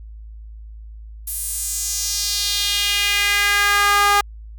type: tone with high-pass filter sweep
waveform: sawtooth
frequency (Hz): 407.1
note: G#4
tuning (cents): -35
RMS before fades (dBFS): -19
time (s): 1.27-4.21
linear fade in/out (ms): 5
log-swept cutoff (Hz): 11000 to 980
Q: 2.2
effects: added 54 Hz sine -34 dBFS peak until 4.58 s